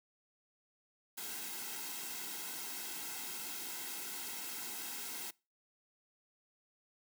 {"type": "noise with comb filter", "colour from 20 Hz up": "white", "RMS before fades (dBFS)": -43, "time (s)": [1.17, 5.31], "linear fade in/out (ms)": 10, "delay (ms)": 1.7, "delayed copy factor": -0.7, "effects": ["noise-tail reverb RT60 0.3 s tail -24 dB re dry", "high-pass 200 Hz 12 dB/octave"]}